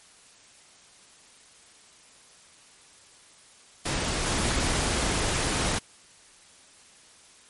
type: noise with level steps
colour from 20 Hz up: pink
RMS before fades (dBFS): -28 / -26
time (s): 3.85-5.79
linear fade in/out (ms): 10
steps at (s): 4.26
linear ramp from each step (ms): 2
effects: white hiss -54 dBFS RMS until 7.49 s + MP3 48 kbps